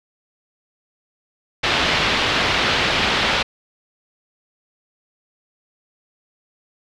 white low-pass noise, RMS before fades -19 dBFS, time 1.63-3.43 s, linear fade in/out 10 ms, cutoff 3800 Hz, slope 24 dB/octave, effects none

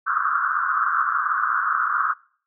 white band-pass noise, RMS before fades -22 dBFS, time 0.06-2.14 s, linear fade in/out 20 ms, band 1100 to 1500 Hz, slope 96 dB/octave, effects noise-tail reverb RT60 0.5 s tail -24 dB re dry

